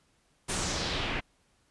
pink noise with low-pass filter sweep, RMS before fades -32 dBFS, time 0.48-1.21 s, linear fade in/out 20 ms, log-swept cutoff 9800 to 2300 Hz, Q 2.2, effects pink hiss -69 dBFS RMS until 1.7 s + resampled to 24000 Hz

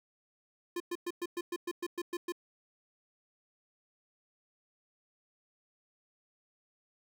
square tone bursts, 349.2 Hz, F4, in tune, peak -34 dBFS, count 11, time 0.76-2.322 s, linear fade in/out 5 ms, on 42 ms, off 110 ms, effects none

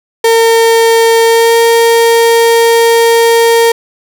35% pulse tone with pitch glide, 456.4 to 462 Hz, A#4 to A#4, -37 to -16 cents, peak -3 dBFS, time 0.24-3.72 s, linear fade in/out 5 ms, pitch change +21 cents, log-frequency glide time 1.24-1.57 s, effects none

